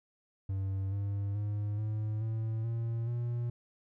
triangle tone with pitch steps, 96.7 / 100.17 / 103.76 / 107.48 / 111.34 / 115.33 / 119.46 Hz, G2 / G2 / G#2 / A2 / A2 / A#2 / A#2, -23 / +38 / -1 / -40 / +21 / -18 / +43 cents, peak -29 dBFS, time 0.49-3.5 s, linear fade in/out 5 ms, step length 430 ms, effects none

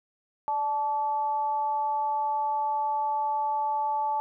sine tone with amplitude modulation, 870 Hz, A5, 20 cents flat, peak -22 dBFS, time 0.48-4.2 s, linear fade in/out 0 ms, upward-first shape sine, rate 278 Hz, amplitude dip 55%, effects none

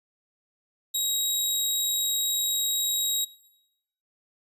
15% pulse tone, 3814 Hz, A#7, 39 cents sharp, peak -17 dBFS, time 0.94-3.25 s, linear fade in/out 10 ms, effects noise-tail reverb RT60 0.9 s tail -21 dB re dry + resampled to 32000 Hz

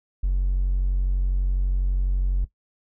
triangle tone, 46.05 Hz, F#1, 7 cents flat, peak -16 dBFS, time 0.23-2.45 s, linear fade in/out 10 ms, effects noise-tail reverb RT60 0.1 s tail -17 dB re dry + tanh soft clip ceiling -15 dBFS

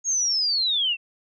sine linear sweep, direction down, 6645 to 2624 Hz, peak -20 dBFS, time 0.04-0.97 s, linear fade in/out 50 ms, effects none

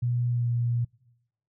sine tone with pitch glide, 121.3 to 119.35 Hz, B2 to A#2, -31 to +41 cents, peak -23 dBFS, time 0.02-0.85 s, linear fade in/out 10 ms, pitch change -28 cents, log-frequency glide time 0.29-0.47 s, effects noise-tail reverb RT60 1.0 s tail -25 dB re dry

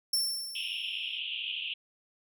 sawtooth tone with exponential decay, 5410 Hz, E8, 44 cents sharp, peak -22 dBFS, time 0.13-1.19 s, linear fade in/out 5 ms, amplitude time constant 230 ms
white band-pass noise, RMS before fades -36 dBFS, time 0.55-1.74 s, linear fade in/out 5 ms, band 2600 to 3300 Hz, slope 96 dB/octave
effects none

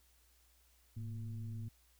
sine tone with frequency modulation, 108.3 Hz, A2, 27 cents flat, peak -40 dBFS, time 0.96-1.69 s, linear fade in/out 10 ms, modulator 122 Hz, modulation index 0.59, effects added 60 Hz sine -69 dBFS peak until 1.99 s + white hiss -71 dBFS RMS until 1.99 s

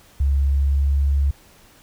sine tone with pitch glide, 69.3 to 69.94 Hz, C#2 to C#2, 0 to +16 cents, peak -15 dBFS, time 0.2-1.31 s, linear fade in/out 5 ms, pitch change +16 cents, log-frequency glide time 0.54-0.93 s, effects pink hiss -51 dBFS RMS until 1.82 s

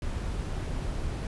brown noise, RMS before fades -32 dBFS, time 0.02-1.27 s, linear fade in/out 2 ms, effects resampled to 24000 Hz

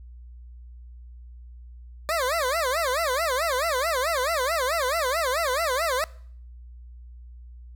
20% pulse tone with vibrato, 582 Hz, D5, 16 cents flat, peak -18 dBFS, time 2.09-6.04 s, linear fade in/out 0 ms, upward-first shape sine, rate 4.6 Hz, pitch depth 270 cents each way, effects noise-tail reverb RT60 0.6 s tail -23 dB re dry + added 60 Hz sine -41 dBFS peak until 7.75 s

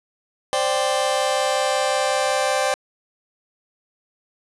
sawtooth chord, C suspended second, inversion none, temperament just, 523.3 / 588.7 / 784.9 Hz, C5 / D5 / G5, 0 / +4 / +2 cents, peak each -19 dBFS, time 0.53-2.74 s, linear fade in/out 0 ms, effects resampled to 24000 Hz + 7-bit

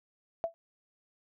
sine tone with exponential decay, 667 Hz, E5, 20 cents sharp, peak -24 dBFS, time 0.44-0.54 s, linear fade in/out 0 ms, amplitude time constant 20 ms, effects none

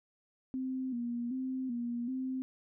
sine tone with vibrato, 249 Hz, B3, 14 cents sharp, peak -33 dBFS, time 0.54-2.42 s, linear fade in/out 0 ms, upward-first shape square, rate 1.3 Hz, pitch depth 75 cents each way, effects none

